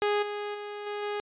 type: tone with level steps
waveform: sawtooth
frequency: 413.6 Hz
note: G#4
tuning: 7 cents flat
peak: -20 / -28 / -32 / -28 / -26 dBFS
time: 0.02-1.2 s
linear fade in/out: 0 ms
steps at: 0.22 / 0.54 / 0.86 / 1.02 s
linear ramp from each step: 10 ms
effects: resampled to 8000 Hz